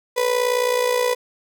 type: tone with amplitude modulation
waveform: 35% pulse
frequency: 493.9 Hz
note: B4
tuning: in tune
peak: -13 dBFS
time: 0.16-1.15 s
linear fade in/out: 20 ms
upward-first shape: sine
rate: 59 Hz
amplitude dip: 65%
effects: none